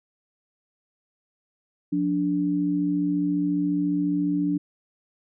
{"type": "tone pair together", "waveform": "sine", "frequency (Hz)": [177.17, 291.6], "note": ["F3", "D4"], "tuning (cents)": [25, -12], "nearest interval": "major sixth", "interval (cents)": 863, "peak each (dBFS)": [-27, -22], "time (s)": [1.92, 4.58], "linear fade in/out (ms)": 10, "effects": []}